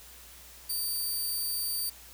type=tone; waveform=10% pulse; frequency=4632 Hz; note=D8; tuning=25 cents flat; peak=-23 dBFS; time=0.69-1.9 s; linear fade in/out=10 ms; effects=added 60 Hz sine -56 dBFS peak until 2.13 s + white hiss -51 dBFS RMS until 2.13 s